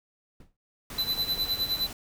brown noise with exponential decay, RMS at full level -43 dBFS, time 0.4-0.57 s, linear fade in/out 5 ms, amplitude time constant 35 ms
pink noise, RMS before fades -40 dBFS, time 0.9-1.93 s, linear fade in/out 2 ms
square tone with tremolo, 4003 Hz, B7, 23 cents sharp, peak -24 dBFS, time 0.98-1.87 s, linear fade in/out 5 ms, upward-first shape sine, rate 9.7 Hz, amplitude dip 80%
effects none

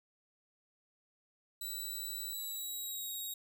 5% pulse tone with pitch glide, 3951 to 3783 Hz, B7 to A#7, 0 to +25 cents, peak -32 dBFS, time 1.61-3.34 s, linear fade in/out 5 ms, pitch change -75 cents, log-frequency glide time 2.29-3.11 s, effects 12-bit

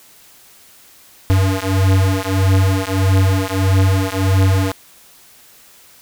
square beating tone pair, 94.7 / 96.3 Hz, F#2 / G2, +41 / -30 cents, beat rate 1.6 Hz, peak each -16 dBFS, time 1.3-4.72 s, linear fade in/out 0 ms, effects white hiss -46 dBFS RMS until 6.01 s

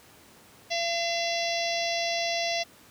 harmonic tone with a mistuned harmonic, 680 Hz, F5, 46 cents flat, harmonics 1 / 3 / 4 / 5 / 6 / 7 / 8 / 9, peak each -29 / -34 / -35 / -36 / -37 / -37 / -38 / -39 dBFS, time 0.7-2.64 s, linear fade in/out 20 ms, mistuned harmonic 9, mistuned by -33 cents, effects pink hiss -54 dBFS RMS until 2.9 s + high-pass 100 Hz 12 dB/octave

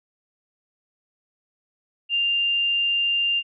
sine tone, 2794 Hz, F7, in tune, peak -19 dBFS, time 2.09-3.43 s, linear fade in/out 50 ms, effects none

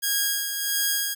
5% pulse tone with tremolo, 1637 Hz, G#6, 25 cents flat, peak -10 dBFS, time 0.02-1.15 s, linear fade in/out 20 ms, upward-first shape sine, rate 1.5 Hz, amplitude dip 50%, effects none

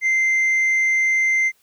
sine tone with tanh clipping, 2083 Hz, C7, 8 cents flat, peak -16 dBFS, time 0.01-1.52 s, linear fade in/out 50 ms, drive 2 dB, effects white hiss -61 dBFS RMS until 1.62 s

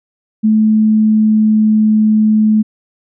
sine tone with pitch glide, 216.9 to 215.5 Hz, A3 to A3, -25 to -36 cents, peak -7 dBFS, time 0.43-2.63 s, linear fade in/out 20 ms, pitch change -11 cents, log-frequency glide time 0.56-1.88 s, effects none

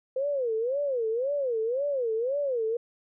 sine tone with vibrato, 505 Hz, B4, 39 cents sharp, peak -25 dBFS, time 0.16-2.77 s, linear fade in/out 5 ms, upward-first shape sine, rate 1.9 Hz, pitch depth 240 cents each way, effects none

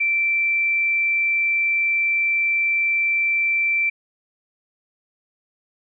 sine tone, 2341 Hz, D7, 6 cents flat, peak -17 dBFS, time 0-3.9 s, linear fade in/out 10 ms, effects none

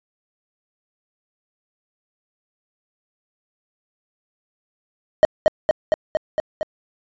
triangle tone with echo, 622.3 Hz, D#5, in tune, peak -5 dBFS, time 5.23-5.25 s, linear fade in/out 0 ms, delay 230 ms, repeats 6, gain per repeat -2 dB, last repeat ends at 6.63 s, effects resampled to 16000 Hz

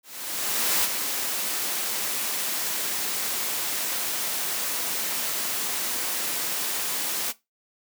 white noise with ADSR envelope, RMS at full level -22 dBFS, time 0.03-7.33 s, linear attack 810 ms, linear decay 26 ms, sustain -6 dB, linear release 29 ms, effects noise-tail reverb RT60 0.2 s tail -18 dB re dry + high-pass 200 Hz 12 dB/octave

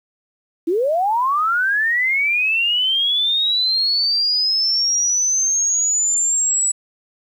sine linear sweep, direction up, 311.1 to 7902 Hz, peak -15 dBFS, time 0.67-6.72 s, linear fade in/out 10 ms, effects 8-bit

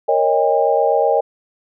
sine chord, Eb dominant seventh, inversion second, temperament equal with one note detuned, 466.2 / 554.4 / 622.3 / 804.6 Hz, Bb4 / Db5 / Eb5 / G5, 0 / 0 / 0 / +45 cents, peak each -18 dBFS, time 0.08-1.21 s, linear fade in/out 10 ms, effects none

